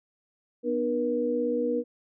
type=tone cluster; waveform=sine; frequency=246.4 / 303.6 / 478.8 Hz; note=B3 / D#4 / A#4; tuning=-4 / -42 / +46 cents; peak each=-30 / -32 / -26 dBFS; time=0.63-1.84 s; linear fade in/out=50 ms; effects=none